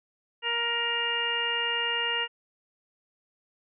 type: harmonic tone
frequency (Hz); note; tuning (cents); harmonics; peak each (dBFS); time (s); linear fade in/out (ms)
470; A#4; +14; 1 / 2 / 3 / 4 / 5 / 6; -37 / -35 / -36 / -32 / -39 / -28; 0.42-2.28; 50
effects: none